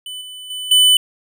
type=tone with level steps; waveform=square; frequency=3000 Hz; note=F#7; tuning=23 cents sharp; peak=-28 / -32 / -25 / -9 dBFS; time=0.06-0.97 s; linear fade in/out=2 ms; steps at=0.21 / 0.5 / 0.71 s; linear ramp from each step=5 ms; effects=none